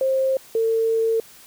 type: tone pair in turn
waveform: sine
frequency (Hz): 530 / 450.8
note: C5 / A4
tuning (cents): +22 / +42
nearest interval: minor third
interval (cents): 280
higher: first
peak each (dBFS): -17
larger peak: neither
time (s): 0.01-0.37 / 0.55-1.2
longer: second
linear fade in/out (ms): 2
effects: white hiss -47 dBFS RMS until 1.46 s